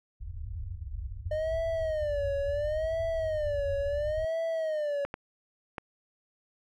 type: low-pass noise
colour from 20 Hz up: white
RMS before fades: -38 dBFS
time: 0.2-4.25 s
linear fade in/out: 5 ms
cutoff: 100 Hz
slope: 96 dB/octave
type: tone with vibrato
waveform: triangle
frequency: 607 Hz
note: D#5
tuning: 43 cents flat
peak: -26 dBFS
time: 1.31-5.05 s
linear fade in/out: 5 ms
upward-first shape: sine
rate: 0.72 Hz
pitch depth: 140 cents each way
type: clicks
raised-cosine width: 0.5 ms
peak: -20 dBFS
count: 3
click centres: 5.05 / 5.141 / 5.782 s
effects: none

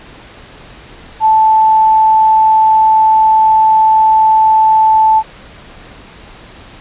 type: tone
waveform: sine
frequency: 876 Hz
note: A5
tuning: 8 cents flat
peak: -5 dBFS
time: 1.2-5.23 s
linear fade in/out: 50 ms
effects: pink hiss -36 dBFS RMS until 6.8 s + resampled to 8000 Hz

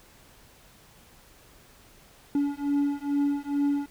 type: beating tone pair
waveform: triangle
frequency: 284.1 / 286.4 Hz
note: C#4 / D4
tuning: +43 / -43 cents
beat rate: 2.3 Hz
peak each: -25 dBFS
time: 2.35-3.86 s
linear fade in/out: 2 ms
effects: pink hiss -55 dBFS RMS until 3.9 s

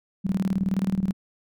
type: tone with tremolo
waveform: sine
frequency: 191.3 Hz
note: G3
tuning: 42 cents flat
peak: -19 dBFS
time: 0.24-1.13 s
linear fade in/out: 20 ms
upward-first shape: square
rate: 19 Hz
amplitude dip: 80%
effects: none

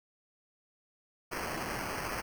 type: noise with sample-and-hold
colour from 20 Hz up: white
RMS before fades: -37 dBFS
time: 1.31-2.22 s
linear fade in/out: 20 ms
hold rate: 3675 Hz
effects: none

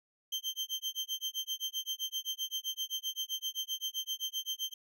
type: tone with tremolo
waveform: 35% pulse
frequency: 3136 Hz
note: G7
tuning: in tune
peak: -30 dBFS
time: 0.32-4.74 s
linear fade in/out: 5 ms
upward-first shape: sine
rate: 7.7 Hz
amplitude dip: 100%
effects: none

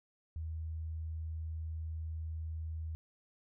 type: tone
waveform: sine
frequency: 80 Hz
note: D#2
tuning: 49 cents sharp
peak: -37 dBFS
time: 0.36-2.95 s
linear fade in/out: 0 ms
effects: none

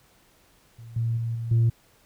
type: tone with level steps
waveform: sine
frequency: 115.5 Hz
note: A#2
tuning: 16 cents flat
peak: -40 / -22 / -25 / -28 / -15 dBFS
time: 0.78-1.7 s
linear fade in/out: 10 ms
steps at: 0.96 / 1.17 / 1.35 / 1.51 s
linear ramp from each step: 5 ms
effects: tanh soft clip ceiling -15 dBFS + pink hiss -60 dBFS RMS until 2.05 s

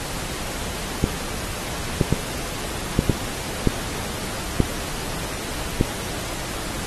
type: clicks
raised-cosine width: 3 ms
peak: -3 dBFS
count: 8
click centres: 1.041 / 2.012 / 2.126 / 2.991 / 3.097 / 3.673 / 4.603 / 5.811 s
effects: pink hiss -30 dBFS RMS until 6.86 s + AAC 32 kbps

